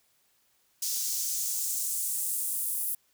white noise with high-pass filter sweep, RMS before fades -31 dBFS, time 0.82-2.95 s, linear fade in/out 5 ms, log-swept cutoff 5400 to 11000 Hz, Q 1.8, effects white hiss -69 dBFS RMS until 3.13 s

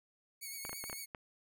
5% pulse tone with vibrato, 2219 Hz, C#7, 1 cent sharp, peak -33 dBFS, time 0.41-1.06 s, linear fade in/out 20 ms, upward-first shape triangle, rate 8.9 Hz, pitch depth 42 cents each way
clicks, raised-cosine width 0.5 ms, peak -28 dBFS, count 7, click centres 0.651 / 0.694 / 0.73 / 0.84 / 0.898 / 0.929 / 1.148 s
effects none

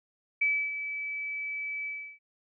sine tone with ADSR envelope, 2300 Hz, D7, 37 cents flat, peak -22 dBFS, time 0.41-2.19 s, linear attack 9 ms, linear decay 290 ms, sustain -10 dB, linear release 330 ms, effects none

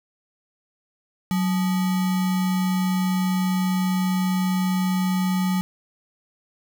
sine tone with sample-and-hold, 185 Hz, F#3, in tune, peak -19 dBFS, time 1.31-5.61 s, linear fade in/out 0 ms, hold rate 1050 Hz, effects none

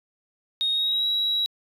sine tone with pitch glide, 3729 to 3876 Hz, A#7 to B7, 0 to -33 cents, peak -20 dBFS, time 0.61-1.46 s, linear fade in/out 0 ms, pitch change +67 cents, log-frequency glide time 0.72-1.06 s, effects tanh soft clip ceiling -17 dBFS

